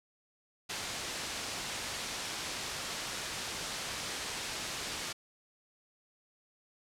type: low-pass noise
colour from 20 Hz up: white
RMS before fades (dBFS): -39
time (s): 0.69-5.13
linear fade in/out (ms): 10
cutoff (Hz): 6200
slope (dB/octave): 12
effects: low-pass 12000 Hz 12 dB/octave